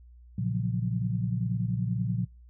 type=chord; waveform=sine; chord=Gb major seventh; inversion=first; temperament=equal; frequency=116.54 / 138.59 / 174.61 / 185 Hz; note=Bb2 / Db3 / F3 / Gb3; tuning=0 / 0 / 0 / 0 cents; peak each=-29 / -34 / -32 / -34 dBFS; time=0.38-2.25 s; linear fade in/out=5 ms; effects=noise-tail reverb RT60 0.3 s tail -26 dB re dry + added 60 Hz sine -49 dBFS peak until 2.49 s